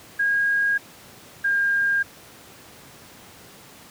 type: tone pair in turn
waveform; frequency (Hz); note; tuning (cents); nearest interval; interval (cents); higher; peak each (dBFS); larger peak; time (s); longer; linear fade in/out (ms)
sine; 1633 / 1609.6; G#6 / G6; -30 / +45; unison; 25; first; -18; neither; 0.19-0.78 / 1.44-2.03; neither; 10
effects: pink hiss -46 dBFS RMS until 3.9 s + high-pass 100 Hz 12 dB/octave